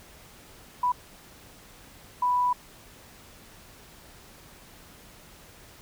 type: tone bursts at uneven times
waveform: sine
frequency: 987.8 Hz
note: B5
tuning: in tune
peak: -21 dBFS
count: 2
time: 0.83-0.92 / 2.22-2.53 s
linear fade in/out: 5 ms
effects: pink hiss -51 dBFS RMS until 5.81 s